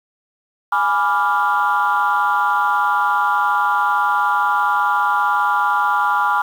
sine chord, G# diminished seventh, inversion none, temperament equal, 830.6 / 987.8 / 1174.7 / 1396.9 Hz, G#5 / B5 / D6 / F6, 0 / 0 / 0 / 0 cents, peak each -19 dBFS, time 0.72-6.42 s, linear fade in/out 5 ms, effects tanh soft clip ceiling -7 dBFS + 7-bit

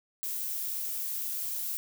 violet noise, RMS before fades -34 dBFS, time 0.23-1.77 s, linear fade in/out 0 ms, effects none

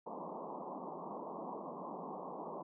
white band-pass noise, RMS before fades -45 dBFS, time 0.06-2.63 s, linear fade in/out 10 ms, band 160 to 1100 Hz, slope 96 dB/octave, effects none

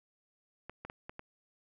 clicks, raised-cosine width 0.5 ms, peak -28 dBFS, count 5, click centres 0.696 / 0.85 / 0.899 / 1.095 / 1.194 s, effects none

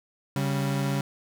35% pulse tone pair together, 138.81 / 196.3 Hz, C#3 / G3, +3 / +3 cents, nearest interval tritone, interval 600 cents, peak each -24 / -29 dBFS, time 0.36-1.01 s, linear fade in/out 2 ms, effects none

